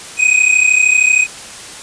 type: tone pair together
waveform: square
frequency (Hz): 2489 / 2522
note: D#7 / D#7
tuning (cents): 0 / +23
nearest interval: unison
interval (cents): 23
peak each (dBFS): -12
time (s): 0.17-1.27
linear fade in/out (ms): 50
effects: white hiss -31 dBFS RMS until 1.82 s + resampled to 22050 Hz